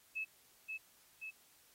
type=tone with echo; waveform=sine; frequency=2598 Hz; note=E7; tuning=26 cents flat; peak=-37 dBFS; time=0.15-0.25 s; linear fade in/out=20 ms; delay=530 ms; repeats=2; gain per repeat=-3 dB; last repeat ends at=1.31 s; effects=white hiss -67 dBFS RMS until 1.74 s + AAC 48 kbps